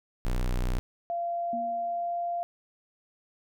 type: tone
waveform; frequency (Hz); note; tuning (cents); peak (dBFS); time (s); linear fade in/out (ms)
square; 30.87; B0; 0; -26; 0.25-0.79; 0
type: tone with pitch glide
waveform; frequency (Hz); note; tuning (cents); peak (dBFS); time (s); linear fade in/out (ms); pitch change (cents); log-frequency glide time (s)
sine; 688 to 693.2; F5 to F5; -26 to -13; -28; 1.1-2.43; 0; +13; 1.23-2.17
type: tone with exponential decay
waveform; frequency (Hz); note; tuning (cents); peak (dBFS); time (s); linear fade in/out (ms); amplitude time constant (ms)
sine; 236.7; A#3; +27; -33; 1.53-2.13; 2; 130
effects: none